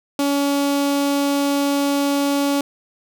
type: tone with notch filter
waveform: sawtooth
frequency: 282.4 Hz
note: C#4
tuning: 32 cents sharp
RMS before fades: -19 dBFS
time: 0.19-2.61 s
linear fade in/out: 2 ms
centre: 1800 Hz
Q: 2
effects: none